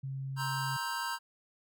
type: tone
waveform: sine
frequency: 134.9 Hz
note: C#3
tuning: 47 cents flat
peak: -35 dBFS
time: 0.03-0.77 s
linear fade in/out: 10 ms
type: chord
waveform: square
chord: C dominant seventh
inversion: third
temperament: just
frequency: 941.9 / 1046.5 / 1308.1 / 1569.8 Hz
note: Bb5 / C6 / E6 / G6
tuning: +18 / 0 / -14 / +2 cents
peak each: -38 / -42 / -43 / -39 dBFS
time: 0.36-1.19 s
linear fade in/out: 50 ms
effects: none

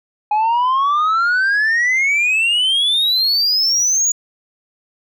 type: exponential sweep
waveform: sine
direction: up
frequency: 830.6 to 6890 Hz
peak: -10 dBFS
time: 0.31-4.12 s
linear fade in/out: 5 ms
effects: tanh soft clip ceiling -12 dBFS

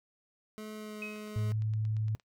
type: tone with pitch glide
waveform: 25% pulse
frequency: 214.7 to 212 Hz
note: A3 to G#3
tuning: -42 to +36 cents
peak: -37 dBFS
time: 0.58-1.52 s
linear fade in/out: 0 ms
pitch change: -22 cents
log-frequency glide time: 0.75-0.99 s
type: tone with exponential decay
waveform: sine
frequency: 2539 Hz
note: D#7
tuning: 34 cents sharp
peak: -35 dBFS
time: 1.02-1.37 s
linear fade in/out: 2 ms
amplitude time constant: 75 ms
type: click train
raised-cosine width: 0.2 ms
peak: -38 dBFS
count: 10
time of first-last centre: 1.16-2.198 s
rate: 8.67 Hz
type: tone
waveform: sine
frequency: 108.6 Hz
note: A2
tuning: 22 cents flat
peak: -29 dBFS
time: 1.36-2.15 s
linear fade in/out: 0 ms
effects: noise-tail reverb RT60 0.1 s tail -22 dB re dry

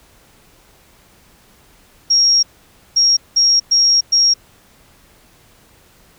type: tone bursts at uneven times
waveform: sine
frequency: 5588 Hz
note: F8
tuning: in tune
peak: -9 dBFS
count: 5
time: 2.1-2.43 / 2.96-3.17 / 3.36-3.6 / 3.71-4.01 / 4.12-4.34 s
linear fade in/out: 10 ms
effects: pink hiss -50 dBFS RMS until 6.18 s

